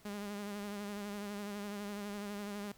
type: tone with vibrato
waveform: sawtooth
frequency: 204.3 Hz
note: G#3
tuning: 28 cents flat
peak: -36 dBFS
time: 0.05-2.72 s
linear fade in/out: 5 ms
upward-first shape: sine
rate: 12 Hz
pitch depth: 37 cents each way
effects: pink hiss -63 dBFS RMS until 2.77 s